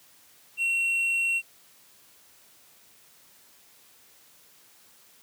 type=tone with hard clipping; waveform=sine; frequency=2727 Hz; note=F7; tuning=42 cents flat; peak=-24 dBFS; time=0.57-1.42 s; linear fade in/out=50 ms; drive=3 dB; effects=white hiss -57 dBFS RMS until 5.22 s + high-pass 80 Hz 12 dB/octave